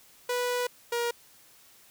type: tone pair in turn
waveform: sawtooth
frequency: 491.6 / 474 Hz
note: B4 / A#4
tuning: -8 / +29 cents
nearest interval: minor second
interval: 63 cents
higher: first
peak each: -23 dBFS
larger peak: neither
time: 0.29-0.67 / 0.92-1.11 s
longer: first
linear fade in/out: 5 ms
effects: white hiss -57 dBFS RMS until 1.9 s